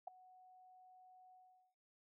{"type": "tone with ADSR envelope", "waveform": "sine", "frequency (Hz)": 740, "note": "F#5", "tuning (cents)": 0, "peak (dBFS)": -39, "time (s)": [0.07, 1.75], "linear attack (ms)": 7, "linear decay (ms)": 6, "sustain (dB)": -22, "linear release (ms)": 420, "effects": []}